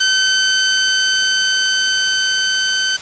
15% pulse tone with level ramp, 1532 Hz, G6, 40 cents flat, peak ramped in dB -5 to -8 dBFS, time 0-2.97 s, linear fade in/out 10 ms, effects white hiss -31 dBFS RMS until 3.01 s + resampled to 16000 Hz

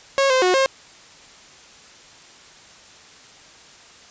sawtooth tone with pitch steps, 547 / 518 / 365.3 / 535 Hz, C#5 / C5 / F#4 / C5, -23 / -17 / -22 / +38 cents, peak -11 dBFS, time 0.18-0.66 s, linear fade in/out 0 ms, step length 120 ms, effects white hiss -46 dBFS RMS until 4.1 s + resampled to 16000 Hz

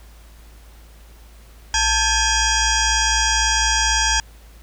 sine tone with frequency modulation, 2419 Hz, D#7, 49 cents flat, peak -15 dBFS, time 1.74-4.2 s, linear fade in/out 2 ms, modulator 826 Hz, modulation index 5.2, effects added 55 Hz sine -42 dBFS peak until 4.62 s + pink hiss -51 dBFS RMS until 4.62 s

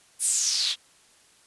white noise with band-pass filter sweep, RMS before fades -25 dBFS, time 0.19-0.76 s, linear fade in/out 50 ms, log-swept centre 10000 to 3300 Hz, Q 4.8, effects white hiss -58 dBFS RMS until 1.46 s + resampled to 24000 Hz

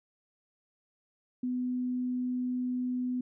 sine tone, 250.2 Hz, B3, 23 cents sharp, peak -29 dBFS, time 1.43-3.21 s, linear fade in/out 5 ms, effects none

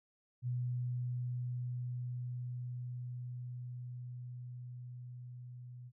sine tone with level ramp, 123.47 Hz, B2, in tune, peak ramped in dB -33 to -47 dBFS, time 0.42-5.92 s, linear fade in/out 50 ms, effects none

